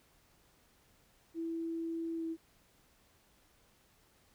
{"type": "tone with pitch glide", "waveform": "sine", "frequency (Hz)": [330.1, 326.5], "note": ["E4", "E4"], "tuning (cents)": [2, -17], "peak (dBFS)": -35, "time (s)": [1.34, 2.37], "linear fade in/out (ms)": 50, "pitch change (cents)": -19, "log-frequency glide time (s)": [2.15, 2.25], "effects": ["pink hiss -68 dBFS RMS until 4.34 s"]}